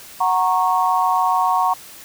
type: chord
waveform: sine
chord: F# major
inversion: none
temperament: equal with one note detuned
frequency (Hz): 740 / 932.3 / 1099.2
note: F#5 / A#5 / C#6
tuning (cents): 0 / 0 / -15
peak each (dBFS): -19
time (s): 0.2-1.74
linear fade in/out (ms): 10
effects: white hiss -40 dBFS RMS until 2.04 s